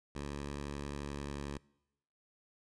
10% pulse tone with pitch glide, 71.4 to 70.95 Hz, D2 to C#2, -48 to +41 cents, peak -31 dBFS, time 0.15-1.58 s, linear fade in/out 5 ms, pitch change -11 cents, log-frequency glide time 1.07-1.37 s, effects noise-tail reverb RT60 0.9 s tail -24 dB re dry + resampled to 22050 Hz

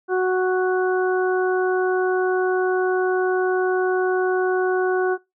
harmonic tone, 370 Hz, F#4, in tune, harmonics 1 / 2 / 3 / 4, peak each -18 / -26 / -31 / -27 dBFS, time 0.08-5.18 s, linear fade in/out 50 ms, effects noise-tail reverb RT60 0.2 s tail -22 dB re dry

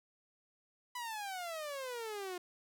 sawtooth exponential sweep, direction down, 1000 to 351.9 Hz, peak -36 dBFS, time 0.95-2.38 s, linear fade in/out 5 ms, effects none

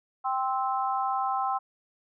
harmonic tone, 261.7 Hz, C4, in tune, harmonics 3 / 4 / 5, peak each -28 / -30 / -32 dBFS, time 0.24-1.59 s, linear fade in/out 20 ms, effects none

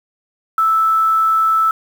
sine tone with quantisation, 1315 Hz, E6, 5 cents flat, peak -11 dBFS, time 0.58-1.71 s, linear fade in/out 2 ms, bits 6, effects none

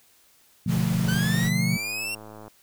sine chord, B half-diminished seventh, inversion none, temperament equal, 123.47 / 146.83 / 174.61 / 220 Hz, B2 / D3 / F3 / A3, 0 / 0 / 0 / 0 cents, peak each -27 / -29 / -24 / -29 dBFS, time 0.66-1.77 s, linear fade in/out 5 ms
pink noise, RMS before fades -35 dBFS, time 0.67-1.51 s, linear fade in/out 50 ms
click train, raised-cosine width 1 ms, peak -29 dBFS, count 154, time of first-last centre 1.05-2.48 s, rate 107 Hz
sawtooth linear sweep, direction up, 1491 to 2753 Hz, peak -25 dBFS, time 1.08-2.15 s, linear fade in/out 5 ms
effects white hiss -59 dBFS RMS until 2.62 s

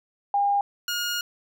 sine / 15% pulse tone pair in turn, 807 / 1430 Hz, G#5 / F6, -50 / +41 cents, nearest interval minor seventh, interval 991 cents, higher second, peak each -19 / -19 dBFS, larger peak neither, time 0.34-0.61 / 0.88-1.21 s, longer second, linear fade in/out 2 ms, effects none

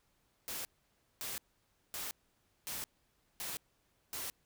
white noise bursts, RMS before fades -41 dBFS, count 6, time 0.48-4.3 s, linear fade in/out 0 ms, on 170 ms, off 560 ms, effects pink hiss -75 dBFS RMS until 4.45 s

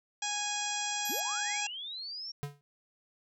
harmonic tone, 827 Hz, G#5, 8 cents flat, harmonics 1 / 2 / 3 / 4 / 5 / 6 / 7 / 8 / 9, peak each -38 / -42 / -41 / -39 / -47 / -44 / -39 / -44 / -39 dBFS, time 0.22-1.67 s, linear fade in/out 5 ms
sine tone, 11840 Hz, F#9, in tune, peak -38 dBFS, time 1.05-1.2 s, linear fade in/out 2 ms
sine linear sweep, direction up, 190.1 to 5588 Hz, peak -38 dBFS, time 1.09-2.32 s, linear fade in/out 10 ms
square tone with exponential decay, 143.7 Hz, D3, 37 cents flat, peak -31 dBFS, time 2.43-2.61 s, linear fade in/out 0 ms, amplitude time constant 38 ms
effects none

